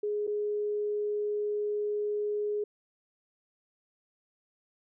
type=tone with dropouts; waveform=sine; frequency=416.9 Hz; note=G#4; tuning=7 cents sharp; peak=-28 dBFS; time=0.03-2.64 s; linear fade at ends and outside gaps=5 ms; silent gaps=0.269-0.275 s; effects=none